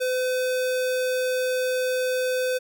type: tone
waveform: square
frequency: 508 Hz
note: B4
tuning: 49 cents sharp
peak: -23 dBFS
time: 0-2.59 s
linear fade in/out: 20 ms
effects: none